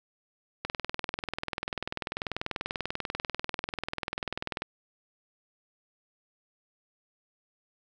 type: click train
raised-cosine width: 0.3 ms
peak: -15 dBFS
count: 82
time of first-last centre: 0.65-4.621 s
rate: 20.4 Hz
effects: none